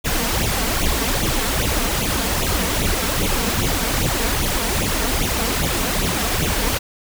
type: noise with flanger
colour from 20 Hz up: pink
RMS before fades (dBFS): -20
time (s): 0.04-6.79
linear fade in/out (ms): 20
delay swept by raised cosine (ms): 0.29 to 4.49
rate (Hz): 2.5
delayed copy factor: +0.8
effects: none